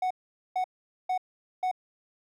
triangle tone bursts, 740 Hz, F#5, in tune, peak -23 dBFS, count 4, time 0.02-1.714 s, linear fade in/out 5 ms, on 86 ms, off 450 ms, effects none

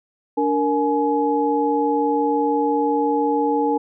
sine tone cluster, 290.2 / 464.4 / 844 Hz, D4 / A#4 / G#5, -21 / -7 / +28 cents, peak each -21 dBFS, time 0.37-3.78 s, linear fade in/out 10 ms, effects none

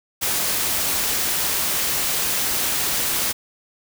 white noise, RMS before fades -22 dBFS, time 0.21-3.33 s, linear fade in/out 20 ms, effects none

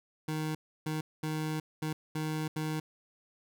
25% pulse tone bursts at uneven times, 155.56 Hz, D#3, in tune, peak -28 dBFS, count 6, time 0.28-0.55 / 0.86-1.01 / 1.23-1.6 / 1.82-1.93 / 2.15-2.48 / 2.56-2.8 s, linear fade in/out 5 ms, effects none

